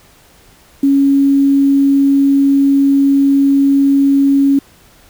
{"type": "tone with quantisation", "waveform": "sine", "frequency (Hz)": 277.2, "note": "C#4", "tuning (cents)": 0, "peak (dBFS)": -7, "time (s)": [0.83, 4.59], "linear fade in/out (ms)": 5, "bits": 6, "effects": ["pink hiss -46 dBFS RMS until 5.09 s"]}